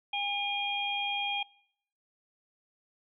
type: harmonic tone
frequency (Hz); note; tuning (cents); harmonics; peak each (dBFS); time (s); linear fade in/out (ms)
810; G#5; -43; 1 / 3 / 4; -34 / -34 / -34; 0.13-1.43; 5
effects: noise-tail reverb RT60 0.7 s tail -24 dB re dry